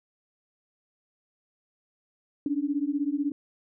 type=beating tone pair; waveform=sine; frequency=279.8 / 295.8 Hz; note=C#4 / D4; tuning=+16 / +13 cents; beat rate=16 Hz; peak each=-28 dBFS; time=2.46-3.32 s; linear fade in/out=2 ms; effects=none